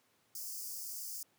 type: high-pass noise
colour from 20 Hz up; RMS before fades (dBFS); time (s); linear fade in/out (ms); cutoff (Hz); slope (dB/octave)
white; -43; 0.35-1.23; 2; 4700; 96
effects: pink hiss -72 dBFS RMS until 1.38 s + high-pass 150 Hz 12 dB/octave